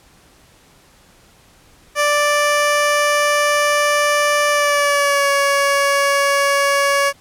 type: tone with pitch glide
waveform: 15% pulse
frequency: 587.3 to 561.4 Hz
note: D5 to C#5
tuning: 0 to +22 cents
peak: -7 dBFS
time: 1.95-7.13 s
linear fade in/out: 50 ms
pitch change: -78 cents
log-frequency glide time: 4.5-5.28 s
effects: pink hiss -50 dBFS RMS until 7.2 s + low-pass 12000 Hz 12 dB/octave